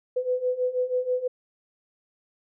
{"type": "beating tone pair", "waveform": "sine", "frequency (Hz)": [498.5, 504.7], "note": ["B4", "B4"], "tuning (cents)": [16, 38], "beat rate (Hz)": 6.2, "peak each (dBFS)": [-28, -25], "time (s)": [0.16, 1.28], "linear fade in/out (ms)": 10, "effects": []}